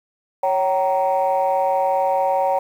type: chord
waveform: sine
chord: G diminished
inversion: second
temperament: equal with one note detuned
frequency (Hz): 554.4 / 765.6 / 932.3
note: Db5 / G5 / Bb5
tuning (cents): 0 / -41 / 0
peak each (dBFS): -19 / -19 / -21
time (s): 0.43-2.59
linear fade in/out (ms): 5
effects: tanh soft clip ceiling -10 dBFS + 8-bit